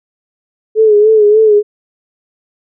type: tone with vibrato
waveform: sine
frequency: 427.3 Hz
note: G#4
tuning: 49 cents sharp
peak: -4 dBFS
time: 0.75-1.63 s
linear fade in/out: 50 ms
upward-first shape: sine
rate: 3.4 Hz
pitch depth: 59 cents each way
effects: none